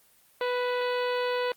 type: harmonic tone with a mistuned harmonic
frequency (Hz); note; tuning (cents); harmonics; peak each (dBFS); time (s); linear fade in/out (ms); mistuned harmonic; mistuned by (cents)
493.9; B4; 0; 1 / 2 / 3 / 4 / 5 / 6 / 7 / 8 / 9; -27 / -33 / -37 / -39 / -41 / -43 / -44 / -45 / -46; 0.41-1.52; 2; 5; +38
effects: white hiss -61 dBFS RMS until 1.56 s + Opus 24 kbps